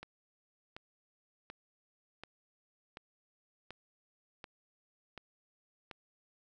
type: click train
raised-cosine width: 0.3 ms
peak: -29 dBFS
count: 9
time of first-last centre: 0.03-5.912 s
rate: 1.36 Hz
effects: none